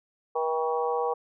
harmonic tone with a mistuned harmonic, 160.2 Hz, E3, 49 cents flat, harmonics 3 / 4 / 5 / 6 / 7, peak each -27 / -38 / -30 / -34 / -34 dBFS, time 0.35-1.14 s, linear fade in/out 10 ms, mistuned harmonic 5, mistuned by -17 cents, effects none

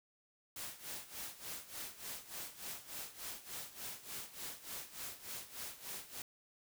white noise with tremolo, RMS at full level -44 dBFS, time 0.56-6.22 s, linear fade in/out 2 ms, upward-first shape sine, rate 3.4 Hz, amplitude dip 80%, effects none

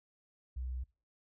sine tone, 63.2 Hz, B1, 41 cents sharp, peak -36 dBFS, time 0.56-0.84 s, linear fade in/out 10 ms, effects noise-tail reverb RT60 0.4 s tail -24 dB re dry

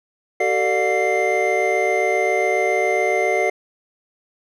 triangle tone cluster, 382.4 / 449.7 / 600 / 716 / 2092 Hz, G4 / A4 / D5 / F5 / C7, -43 / +38 / +37 / +43 / -1 cents, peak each -21 dBFS, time 0.4-3.5 s, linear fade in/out 5 ms, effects none

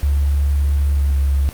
sine tone with pitch glide, 71 to 69.3 Hz, C#2 to C#2, +42 to 0 cents, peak -13 dBFS, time 0.03-1.49 s, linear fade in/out 0 ms, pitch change -42 cents, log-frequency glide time 0.92-1.14 s, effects pink hiss -38 dBFS RMS until 1.53 s + Opus 48 kbps

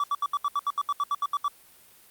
triangle tone bursts, 1151 Hz, D6, 35 cents flat, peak -21 dBFS, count 14, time 0-1.481 s, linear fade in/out 2 ms, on 38 ms, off 73 ms, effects white hiss -55 dBFS RMS until 2.1 s + Opus 48 kbps

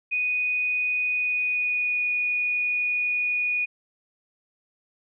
sine tone with pitch glide, 2483 to 2462 Hz, D#7 to D#7, -4 to -19 cents, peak -22 dBFS, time 0.11-3.66 s, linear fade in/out 20 ms, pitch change -15 cents, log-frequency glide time 1.1-2.07 s, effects none

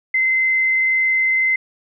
sine tone with frequency modulation, 2064 Hz, C7, 24 cents flat, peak -14 dBFS, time 0.14-1.56 s, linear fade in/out 5 ms, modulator 21.8 Hz, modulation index 0.46, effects none

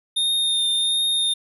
square tone with vibrato, 3657 Hz, A#7, 34 cents flat, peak -19 dBFS, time 0.16-1.34 s, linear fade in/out 10 ms, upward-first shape triangle, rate 1.4 Hz, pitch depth 20 cents each way, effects none

